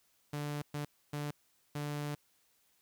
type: tone bursts at uneven times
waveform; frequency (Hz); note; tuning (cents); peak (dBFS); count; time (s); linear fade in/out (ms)
sawtooth; 146.83; D3; 0; -32; 4; 0.33-0.62 / 0.74-0.85 / 1.13-1.31 / 1.75-2.15; 5
effects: white hiss -72 dBFS RMS until 2.81 s